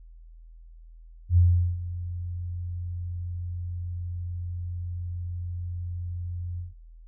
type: tone with ADSR envelope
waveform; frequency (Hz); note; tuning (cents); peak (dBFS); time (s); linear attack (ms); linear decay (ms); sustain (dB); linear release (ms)
sine; 87.9; F2; +12; -14; 1.29-6.74; 80; 400; -16; 150
effects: noise-tail reverb RT60 0.4 s tail -25 dB re dry + added 41 Hz sine -45 dBFS peak until 7.07 s